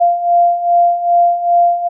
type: beating tone pair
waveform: sine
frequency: 693 / 695.5 Hz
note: F5 / F5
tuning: -14 / -7 cents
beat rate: 2.5 Hz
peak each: -15 / -10 dBFS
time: 0-1.89 s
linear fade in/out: 20 ms
effects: none